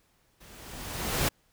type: noise with level ramp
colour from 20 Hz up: pink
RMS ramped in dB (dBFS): -53 to -25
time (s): 0.4-1.29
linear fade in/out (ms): 10
effects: pink hiss -68 dBFS RMS until 1.52 s